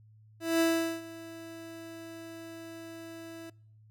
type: tone with ADSR envelope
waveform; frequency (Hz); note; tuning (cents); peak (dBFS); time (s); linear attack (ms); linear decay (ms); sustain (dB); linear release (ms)
30% pulse; 329.6; E4; 0; -20; 0.4-3.5; 200; 410; -20; 6
effects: noise-tail reverb RT60 0.6 s tail -26 dB re dry + added 108 Hz sine -55 dBFS peak until 3.9 s